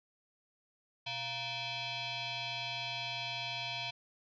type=tone with frequency modulation; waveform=sine; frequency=123.47 Hz; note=B2; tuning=in tune; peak=-36 dBFS; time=1.06-3.91 s; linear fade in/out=10 ms; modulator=819 Hz; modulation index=4.9; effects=none